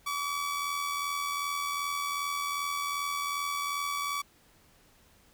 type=tone with amplitude modulation; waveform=sawtooth; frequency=1143 Hz; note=D6; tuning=47 cents flat; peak=-25 dBFS; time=0.06-4.22 s; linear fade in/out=10 ms; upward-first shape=sine; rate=82.6 Hz; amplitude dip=40%; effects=pink hiss -62 dBFS RMS until 5.33 s